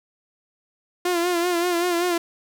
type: tone with vibrato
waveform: sawtooth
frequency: 349.2 Hz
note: F4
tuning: in tune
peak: -16 dBFS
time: 1.05-2.18 s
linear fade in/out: 5 ms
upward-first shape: sine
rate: 5.2 Hz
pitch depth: 56 cents each way
effects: none